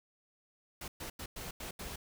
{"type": "noise bursts at uneven times", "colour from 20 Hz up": "pink", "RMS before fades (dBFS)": -43, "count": 6, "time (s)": [[0.81, 0.88], [1, 1.1], [1.19, 1.26], [1.36, 1.51], [1.6, 1.71], [1.79, 1.96]], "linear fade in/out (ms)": 5, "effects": []}